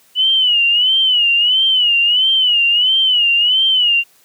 sine tone with vibrato, 2952 Hz, F#7, 5 cents flat, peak -10 dBFS, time 0.15-4.04 s, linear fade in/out 50 ms, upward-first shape sine, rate 1.5 Hz, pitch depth 110 cents each way, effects white hiss -52 dBFS RMS until 4.24 s + high-pass 100 Hz 12 dB/octave

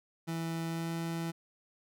30% pulse tone with pitch glide, 164.81 to 166.15 Hz, E3 to E3, 0 to +14 cents, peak -31 dBFS, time 0.27-1.32 s, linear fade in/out 20 ms, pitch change +14 cents, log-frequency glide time 0.67-0.93 s, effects none

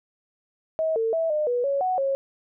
sine tone with pitch steps, 639 / 450.8 / 654 / 606 / 487.7 / 557 / 741 / 545 Hz, D#5 / A4 / E5 / D#5 / B4 / C#5 / F#5 / C#5, +46 / +42 / -14 / -46 / -22 / +8 / +2 / -29 cents, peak -21 dBFS, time 0.79-2.15 s, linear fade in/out 0 ms, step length 170 ms, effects none

